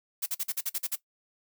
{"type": "noise bursts", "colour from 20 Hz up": "blue", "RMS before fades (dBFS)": -30, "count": 9, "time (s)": [0.22, 0.958], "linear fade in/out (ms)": 10, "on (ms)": 42, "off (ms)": 45, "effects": ["noise-tail reverb RT60 0.1 s tail -17 dB re dry"]}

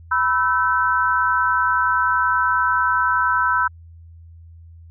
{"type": "chord", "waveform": "sine", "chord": "E minor", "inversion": "second", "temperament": "equal with one note detuned", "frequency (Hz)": [987.8, 1318.5, 1528.6], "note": ["B5", "E6", "G6"], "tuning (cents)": [0, 0, -44], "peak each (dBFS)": -20, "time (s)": [0.11, 3.68], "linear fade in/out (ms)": 10, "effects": ["added 83 Hz sine -40 dBFS peak until 4.9 s"]}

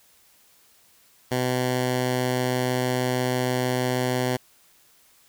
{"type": "tone", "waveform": "10% pulse", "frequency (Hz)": 126.3, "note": "B2", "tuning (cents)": 39, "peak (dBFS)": -14, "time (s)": [1.31, 4.37], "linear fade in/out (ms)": 10, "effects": ["white hiss -58 dBFS RMS until 5.28 s"]}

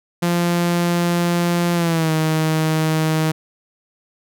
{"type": "tone with pitch glide", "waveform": "sawtooth", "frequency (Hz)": [173.1, 157.82], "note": ["F3", "D#3"], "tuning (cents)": [-15, 25], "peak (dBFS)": -12, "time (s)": [0.22, 3.32], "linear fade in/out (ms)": 10, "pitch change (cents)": -160, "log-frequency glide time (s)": [1.74, 2.12], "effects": []}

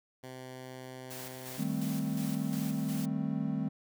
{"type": "tone", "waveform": "10% pulse", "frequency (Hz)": 128.8, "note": "C3", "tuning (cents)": -27, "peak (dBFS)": -35, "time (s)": [0.23, 1.58], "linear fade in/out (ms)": 10}
{"type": "noise with tremolo", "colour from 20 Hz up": "white", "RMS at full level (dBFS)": -45, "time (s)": [1.1, 3.06], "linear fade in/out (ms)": 10, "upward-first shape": "square", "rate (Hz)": 2.8, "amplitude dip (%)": 50}
{"type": "chord", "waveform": "triangle", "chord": "A half-diminished seventh", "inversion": "second", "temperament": "equal", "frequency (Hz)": [155.56, 196, 220, 261.6], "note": ["Eb3", "G3", "A3", "C4"], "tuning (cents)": [0, 0, 0, 0], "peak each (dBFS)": -34, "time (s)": [1.58, 3.69], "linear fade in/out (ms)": 10}
{"effects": []}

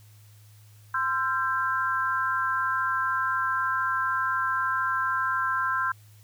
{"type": "tone cluster", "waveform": "sine", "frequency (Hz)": [1037, 1351, 1584], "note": ["C6", "E6", "G6"], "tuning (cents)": [-16, 42, 18], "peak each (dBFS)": -28, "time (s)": [0.94, 5.92], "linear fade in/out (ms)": 5, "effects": ["added 105 Hz sine -50 dBFS peak until 6.23 s", "white hiss -60 dBFS RMS until 6.23 s"]}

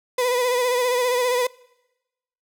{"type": "tone with vibrato", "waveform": "35% pulse", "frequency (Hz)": 495.8, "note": "B4", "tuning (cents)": 7, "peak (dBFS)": -17, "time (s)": [0.18, 1.47], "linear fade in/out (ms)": 5, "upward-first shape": "sine", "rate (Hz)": 15, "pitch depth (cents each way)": 46, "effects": ["noise-tail reverb RT60 1.0 s tail -24 dB re dry"]}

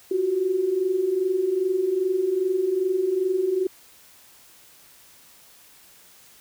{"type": "tone pair together", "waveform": "sine", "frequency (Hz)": [354.1, 376.6], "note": ["F4", "F#4"], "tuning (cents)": [24, 31], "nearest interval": "minor second", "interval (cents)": 107, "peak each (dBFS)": [-27, -21], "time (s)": [0.11, 3.67], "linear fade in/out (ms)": 5, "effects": ["white hiss -52 dBFS RMS until 6.4 s"]}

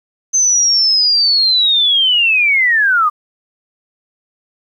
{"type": "linear sweep", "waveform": "sine", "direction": "down", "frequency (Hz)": [6250, 1174.7], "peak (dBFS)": -9, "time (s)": [0.33, 3.1], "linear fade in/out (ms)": 20, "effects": ["8-bit"]}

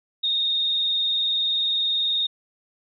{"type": "tone with vibrato", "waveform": "sine", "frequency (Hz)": 3700, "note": "A#7", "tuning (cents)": -14, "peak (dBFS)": -20, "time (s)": [0.23, 2.27], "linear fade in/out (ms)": 10, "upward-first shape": "square", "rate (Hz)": 20, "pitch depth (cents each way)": 24, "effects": []}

